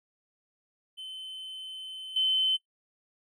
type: tone with level steps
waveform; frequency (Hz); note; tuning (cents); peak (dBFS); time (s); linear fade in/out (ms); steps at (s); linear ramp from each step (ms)
triangle; 3062; G7; -41; -37 / -20; 0.97-2.57; 20; 2.16; 5
effects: noise-tail reverb RT60 0.1 s tail -18 dB re dry + tanh soft clip ceiling -21 dBFS